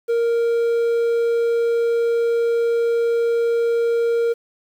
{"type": "tone", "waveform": "triangle", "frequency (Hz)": 466.2, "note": "A#4", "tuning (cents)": 0, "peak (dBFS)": -14, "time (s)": [0.08, 4.34], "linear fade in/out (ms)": 20, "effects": ["8-bit"]}